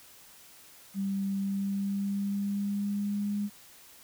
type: tone with pitch glide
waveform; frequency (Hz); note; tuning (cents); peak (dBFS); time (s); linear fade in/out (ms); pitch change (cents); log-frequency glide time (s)
sine; 196 to 204.8; G3 to G#3; 0 to -24; -28; 0.94-3.5; 50; +76; 1.31-3.38
effects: white hiss -54 dBFS RMS until 4.03 s